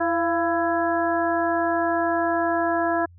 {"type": "harmonic tone with a mistuned harmonic", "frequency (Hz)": 332.9, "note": "E4", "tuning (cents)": 17, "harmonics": [1, 2, 3, 4, 5], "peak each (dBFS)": [-25, -23, -28, -31, -29], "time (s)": [0, 3.06], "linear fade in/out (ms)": 10, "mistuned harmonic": 2, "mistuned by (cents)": 45, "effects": ["added 87 Hz sine -46 dBFS peak until 3.18 s"]}